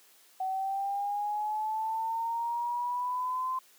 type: linear sweep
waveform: sine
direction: up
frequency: 752 to 1038 Hz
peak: -29 dBFS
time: 0.4-3.59 s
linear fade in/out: 5 ms
effects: white hiss -60 dBFS RMS until 3.78 s + high-pass 300 Hz 12 dB/octave